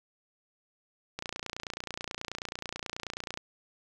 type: click train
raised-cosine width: 0.2 ms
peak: -18 dBFS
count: 65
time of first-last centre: 1.19-3.374 s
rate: 29.3 Hz
effects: none